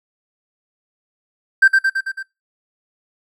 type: tone with echo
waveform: triangle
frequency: 1568 Hz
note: G6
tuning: in tune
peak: -3 dBFS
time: 1.62-1.68 s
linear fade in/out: 10 ms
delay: 110 ms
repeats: 5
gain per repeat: -4 dB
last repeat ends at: 2.23 s
effects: noise-tail reverb RT60 0.2 s tail -20 dB re dry + tanh soft clip ceiling -3 dBFS